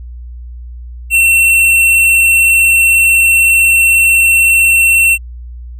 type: tone with hard clipping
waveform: triangle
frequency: 2709 Hz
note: E7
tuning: 47 cents sharp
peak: -7 dBFS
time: 1.1-5.18 s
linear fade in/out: 50 ms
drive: 16 dB
effects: added 60 Hz sine -25 dBFS peak until 5.79 s